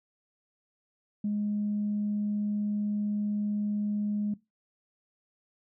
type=tone; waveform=sine; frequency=207.8 Hz; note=G#3; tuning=1 cent sharp; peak=-26 dBFS; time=1.24-4.34 s; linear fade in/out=5 ms; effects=noise-tail reverb RT60 0.2 s tail -19 dB re dry + tanh soft clip ceiling -22 dBFS